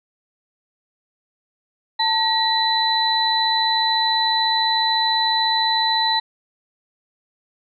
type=tone cluster; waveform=sine; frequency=892 / 1905 / 3997 Hz; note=A5 / A#6 / B7; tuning=+23 / +37 / +20 cents; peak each=-20 / -26 / -19 dBFS; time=1.99-6.2 s; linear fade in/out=10 ms; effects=none